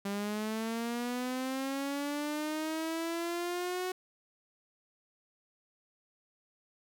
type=linear sweep; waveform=sawtooth; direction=up; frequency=198 to 370 Hz; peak=-29 dBFS; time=0.05-3.92 s; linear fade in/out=5 ms; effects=none